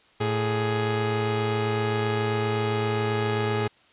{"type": "tone pair together", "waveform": "sawtooth", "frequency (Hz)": [111.2, 417.2], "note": ["A2", "G#4"], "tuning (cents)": [19, 8], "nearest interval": "octave + major seventh", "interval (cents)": 2289, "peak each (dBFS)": -22, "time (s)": [0.2, 3.68], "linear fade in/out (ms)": 10, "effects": ["white hiss -58 dBFS RMS until 3.92 s", "resampled to 8000 Hz"]}